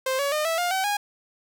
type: tone with pitch steps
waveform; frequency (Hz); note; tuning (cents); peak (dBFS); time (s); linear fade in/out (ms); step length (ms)
sawtooth; 523.3 / 564.1 / 608.1 / 655.5 / 706.6 / 761.7 / 821.1; C5 / C#5 / D#5 / E5 / F5 / G5 / G#5; 0 / +30 / -40 / -10 / +20 / -50 / -20; -19; 0.06-0.97; 5; 130
effects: none